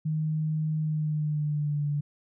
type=tone with pitch glide; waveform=sine; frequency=155.56 to 145.98 Hz; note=D#3 to D3; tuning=0 to -10 cents; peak=-25 dBFS; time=0.05-2.01 s; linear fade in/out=10 ms; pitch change=-110 cents; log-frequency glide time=0.79-1.87 s; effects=none